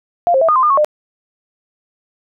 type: tone with pitch steps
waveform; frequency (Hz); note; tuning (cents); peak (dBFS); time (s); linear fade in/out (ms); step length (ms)
sine; 696 / 532 / 655 / 1225 / 1039 / 1210 / 1099 / 603; F5 / C5 / E5 / D#6 / C6 / D#6 / C#6 / D5; -6 / +29 / -11 / -27 / -12 / -49 / -15 / +46; -9; 0.27-0.846; 0; 72
effects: none